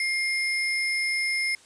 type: tone with sample-and-hold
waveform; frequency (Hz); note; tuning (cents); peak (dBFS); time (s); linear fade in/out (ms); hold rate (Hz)
sine; 2121; C7; +23; -23; 0-1.55; 2; 7350
effects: white hiss -54 dBFS RMS until 1.65 s + resampled to 22050 Hz